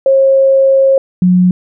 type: tone pair in turn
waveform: sine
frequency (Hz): 539 / 181.17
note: C#5 / F#3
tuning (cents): -49 / -36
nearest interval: octave + perfect fifth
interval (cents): 1887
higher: first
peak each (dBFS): -5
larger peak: neither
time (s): 0.06-0.98 / 1.22-1.51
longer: first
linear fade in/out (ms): 2
effects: none